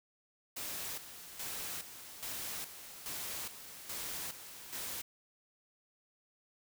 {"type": "noise with tremolo", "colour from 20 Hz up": "white", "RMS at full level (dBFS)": -41, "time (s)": [0.56, 5.02], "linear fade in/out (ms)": 10, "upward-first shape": "square", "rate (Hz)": 1.2, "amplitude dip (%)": 65, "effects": []}